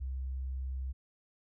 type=tone; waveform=sine; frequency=65.41 Hz; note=C2; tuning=in tune; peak=-34 dBFS; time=0-0.93 s; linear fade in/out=20 ms; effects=none